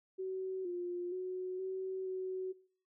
sine tone with pitch steps, 377.1 / 353.3 / 369 / 377.8 / 373.9 Hz, F#4 / F4 / F#4 / F#4 / F#4, +33 / +20 / -5 / +36 / +18 cents, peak -36 dBFS, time 0.18-2.53 s, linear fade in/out 20 ms, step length 470 ms, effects noise-tail reverb RT60 0.5 s tail -21 dB re dry

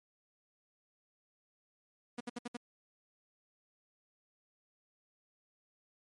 sawtooth tone bursts, 241.1 Hz, B3, 41 cents flat, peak -34 dBFS, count 5, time 2.18-2.569 s, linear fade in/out 5 ms, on 25 ms, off 66 ms, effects MP3 48 kbps

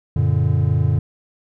triangle chord, Gb augmented, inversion none, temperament just, 92.5 / 115.62 / 144.53 Hz, Gb2 / Bb2 / D3, 0 / -14 / -27 cents, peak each -17 dBFS, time 0.16-0.99 s, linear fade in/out 5 ms, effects none

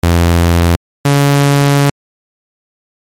sawtooth tone pair in turn, 85.4 / 141.65 Hz, F2 / C#3, -38 / +38 cents, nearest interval major sixth, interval 876 cents, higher second, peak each -3 dBFS, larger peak neither, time 0.03-0.76 / 1.05-1.9 s, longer second, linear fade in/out 5 ms, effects MP3 64 kbps

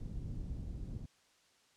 pink low-pass noise, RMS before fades -42 dBFS, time 0-1.06 s, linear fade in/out 5 ms, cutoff 170 Hz, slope 12 dB/octave, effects white hiss -69 dBFS RMS until 1.76 s + low-pass 7000 Hz 12 dB/octave

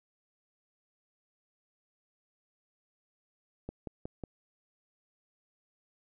click train, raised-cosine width 2 ms, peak -25 dBFS, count 4, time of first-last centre 3.69-4.237 s, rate 5.48 Hz, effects none

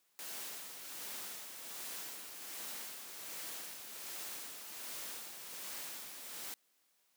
white noise with tremolo, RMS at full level -44 dBFS, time 0.19-6.54 s, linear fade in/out 0 ms, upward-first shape sine, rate 1.3 Hz, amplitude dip 45%, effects white hiss -75 dBFS RMS until 7.16 s + high-pass 200 Hz 12 dB/octave

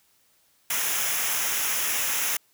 white noise with comb filter, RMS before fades -26 dBFS, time 0.7-2.37 s, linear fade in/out 5 ms, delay 0.23 ms, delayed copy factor -0.65, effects white hiss -64 dBFS RMS until 2.53 s

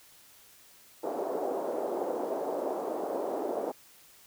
white band-pass noise, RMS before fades -33 dBFS, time 1.03-3.72 s, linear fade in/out 10 ms, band 320 to 690 Hz, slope 24 dB/octave, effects white hiss -57 dBFS RMS until 4.26 s

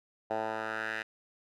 10% pulse tone with band-pass filter sweep, 110 Hz, A2, in tune, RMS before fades -35 dBFS, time 0.3-1.03 s, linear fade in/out 10 ms, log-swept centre 750 to 2000 Hz, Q 2.7, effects none

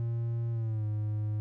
triangle tone with pitch glide, 116.54 to 106.25 Hz, A#2 to G#2, 0 to +40 cents, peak -27 dBFS, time 0-1.4 s, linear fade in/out 0 ms, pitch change -160 cents, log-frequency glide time 0.51-0.85 s, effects none

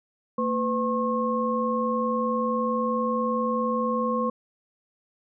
sine tone cluster, 227.6 / 503 / 1080 Hz, A#3 / B4 / C#6, -41 / +32 / -45 cents, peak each -27 dBFS, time 0.38-4.3 s, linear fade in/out 5 ms, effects none

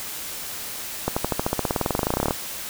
accelerating click train, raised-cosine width 1 ms, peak -7 dBFS, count 26, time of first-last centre 1.08-2.308 s, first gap 85 ms, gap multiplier 0.95, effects white hiss -33 dBFS RMS until 2.69 s

